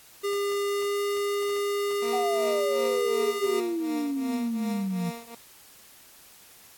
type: tone with pitch glide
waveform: square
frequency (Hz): 403.3 to 405.6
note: G4 to G#4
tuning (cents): +49 to -41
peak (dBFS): -26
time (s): 0.23-3.61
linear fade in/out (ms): 20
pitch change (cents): +10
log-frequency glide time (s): 0.62-1.01
type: tone with tremolo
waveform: 15% pulse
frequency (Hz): 233.1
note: A#3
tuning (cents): 0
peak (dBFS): -26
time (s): 2.02-5.35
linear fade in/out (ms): 5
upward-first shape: triangle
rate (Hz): 2.7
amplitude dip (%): 95
type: exponential sweep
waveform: sine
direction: down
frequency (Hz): 752 to 171.1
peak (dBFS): -26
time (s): 2.12-5.11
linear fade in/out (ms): 20
effects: white hiss -52 dBFS RMS until 6.77 s + AAC 64 kbps